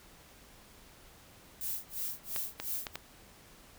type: noise with tremolo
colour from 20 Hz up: violet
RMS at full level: -35 dBFS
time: 1.61-2.96 s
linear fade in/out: 0 ms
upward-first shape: sine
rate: 2.9 Hz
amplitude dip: 100%
type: clicks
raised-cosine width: 0.2 ms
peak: -19 dBFS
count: 4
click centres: 2.362 / 2.6 / 2.868 / 2.956 s
effects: pink hiss -57 dBFS RMS until 3.78 s